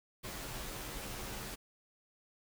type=noise with comb filter; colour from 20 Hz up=pink; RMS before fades=-43 dBFS; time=0.23-1.56 s; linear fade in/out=20 ms; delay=12 ms; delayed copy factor=-0.7; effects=none